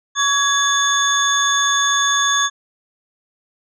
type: tone cluster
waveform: sine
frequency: 1126 / 1669 / 3504 / 6560 Hz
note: C#6 / G#6 / A7 / G#8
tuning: +27 / +8 / -8 / -22 cents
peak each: -19 dBFS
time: 0.15-2.5 s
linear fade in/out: 50 ms
effects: tanh soft clip ceiling -6 dBFS